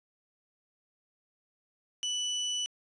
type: tone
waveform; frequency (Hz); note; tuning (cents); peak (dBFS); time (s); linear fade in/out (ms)
30% pulse; 2973; F#7; +8; -27; 2.03-2.66; 0
effects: resampled to 22050 Hz